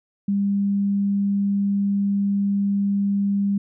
sine tone, 200 Hz, G3, 35 cents sharp, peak -18 dBFS, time 0.28-3.58 s, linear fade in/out 5 ms, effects none

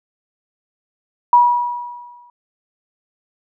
sine tone with exponential decay, 967 Hz, B5, 37 cents flat, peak -5 dBFS, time 1.33-2.3 s, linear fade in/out 2 ms, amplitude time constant 210 ms, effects none

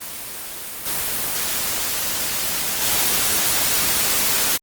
white noise with level steps, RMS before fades -31 / -23 / -19 dBFS, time 0-4.58 s, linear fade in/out 20 ms, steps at 0.85 / 2.81 s, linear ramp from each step 20 ms, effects Opus 24 kbps

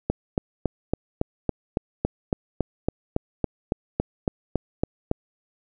click train, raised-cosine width 2 ms, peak -8 dBFS, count 19, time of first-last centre 0.1-5.114 s, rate 3.59 Hz, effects none

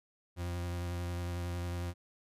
40% pulse tone with vibrato, 87.5 Hz, F2, 4 cents sharp, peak -34 dBFS, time 0.36-1.94 s, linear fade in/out 50 ms, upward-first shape triangle, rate 11 Hz, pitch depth 22 cents each way, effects resampled to 32000 Hz

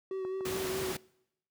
triangle tone with vibrato, 377.9 Hz, F#4, 37 cents sharp, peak -31 dBFS, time 0.11-0.92 s, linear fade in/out 2 ms, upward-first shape sine, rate 4.8 Hz, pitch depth 24 cents each way
click train, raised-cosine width 1 ms, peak -31 dBFS, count 4, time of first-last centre 0.25-0.725 s, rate 6.32 Hz
pink noise, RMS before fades -37 dBFS, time 0.45-0.97 s, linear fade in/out 5 ms
effects noise-tail reverb RT60 0.8 s tail -24 dB re dry + high-pass 100 Hz 12 dB/octave

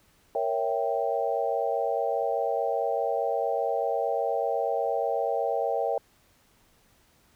sine chord, A# diminished seventh, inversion none, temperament equal, 466.2 / 554.4 / 659.3 / 784 Hz, A#4 / C#5 / E5 / G5, 0 / 0 / 0 / 0 cents, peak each -30 dBFS, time 0.35-5.98 s, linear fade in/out 2 ms, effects pink hiss -63 dBFS RMS until 7.35 s

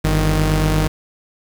sawtooth tone pair together, 49.14 / 155.56 Hz, G1 / D#3, +5 / 0 cents, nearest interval octave + minor sixth, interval 1995 cents, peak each -13 dBFS, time 0.04-0.88 s, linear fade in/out 10 ms, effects 7-bit

